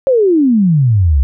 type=exponential sweep; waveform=sine; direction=down; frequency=554.4 to 63 Hz; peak=-7 dBFS; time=0.07-1.23 s; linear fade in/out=0 ms; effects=none